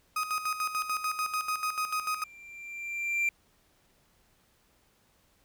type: tone with tremolo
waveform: 35% pulse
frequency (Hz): 1253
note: D#6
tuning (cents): +12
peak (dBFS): -26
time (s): 0.16-2.24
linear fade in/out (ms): 5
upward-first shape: square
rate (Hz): 6.8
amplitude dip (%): 65
type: tone with exponential growth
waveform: triangle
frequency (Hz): 2364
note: D7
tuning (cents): +11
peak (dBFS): -22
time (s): 1.77-3.29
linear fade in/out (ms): 2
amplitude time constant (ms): 330
effects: pink hiss -67 dBFS RMS until 5.44 s